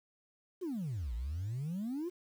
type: exponential two-way sweep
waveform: sine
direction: down then up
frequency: 393.2 to 54 to 370.4 Hz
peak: -33 dBFS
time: 0.61-2.1 s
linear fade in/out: 20 ms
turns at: 1.14 s
effects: tanh soft clip ceiling -33 dBFS + 10-bit